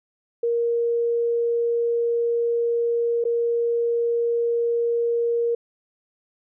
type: tone with dropouts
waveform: sine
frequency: 469.2 Hz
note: A#4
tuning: 11 cents sharp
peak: -19 dBFS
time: 0.43-5.55 s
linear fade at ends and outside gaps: 5 ms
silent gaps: 3.241-3.251 s
effects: none